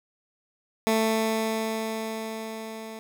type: tone with level ramp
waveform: 15% pulse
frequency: 221.5 Hz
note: A3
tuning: 12 cents sharp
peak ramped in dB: -14 to -31 dBFS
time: 0.87-2.99 s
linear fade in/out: 0 ms
effects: none